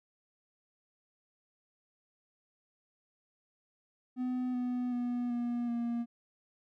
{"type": "tone with pitch steps", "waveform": "triangle", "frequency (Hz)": [251.7, 247.7, 243.7, 239.8, 235.9], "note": ["B3", "B3", "B3", "A#3", "A#3"], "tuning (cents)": [33, 5, -23, 49, 21], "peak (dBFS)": -29, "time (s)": [4.16, 6.06], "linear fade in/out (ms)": 50, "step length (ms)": 380, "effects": []}